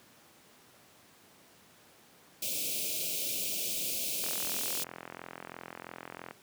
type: band-stop noise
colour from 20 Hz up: white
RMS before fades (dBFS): -34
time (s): 2.42-4.84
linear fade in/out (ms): 5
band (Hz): 670 to 2300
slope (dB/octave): 96
type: click train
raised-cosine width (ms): 0.5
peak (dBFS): -26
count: 90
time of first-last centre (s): 4.24-6.31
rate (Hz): 43
effects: pink hiss -59 dBFS RMS until 6.42 s + high-pass 150 Hz 12 dB/octave